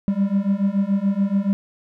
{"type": "beating tone pair", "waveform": "triangle", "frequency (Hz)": [194.2, 201.2], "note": ["G3", "G3"], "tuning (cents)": [-16, 45], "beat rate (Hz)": 7, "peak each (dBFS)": [-19, -18], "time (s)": [0.08, 1.53], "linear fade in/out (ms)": 0, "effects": []}